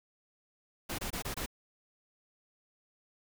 pink noise bursts, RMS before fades -37 dBFS, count 5, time 0.89-1.462 s, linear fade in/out 10 ms, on 96 ms, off 23 ms, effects none

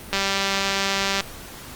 click train, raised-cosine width 0.2 ms, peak -5 dBFS, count 212, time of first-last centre 0.13-1.207 s, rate 196 Hz, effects pink hiss -39 dBFS RMS until 1.75 s + Opus 32 kbps

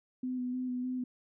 sine tone with vibrato, 251.7 Hz, B3, 33 cents sharp, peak -32 dBFS, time 0.23-1.04 s, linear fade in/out 5 ms, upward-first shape square, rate 3.3 Hz, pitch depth 17 cents each way, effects none

